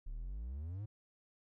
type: exponential sweep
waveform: triangle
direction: up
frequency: 32.7 to 110.5 Hz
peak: -38 dBFS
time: 0.06-0.86 s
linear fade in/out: 10 ms
effects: none